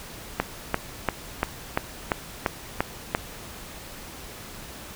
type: click train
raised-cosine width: 0.5 ms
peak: -6 dBFS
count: 9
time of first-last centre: 0.4-3.149 s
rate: 2.91 Hz
effects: pink hiss -41 dBFS RMS until 4.95 s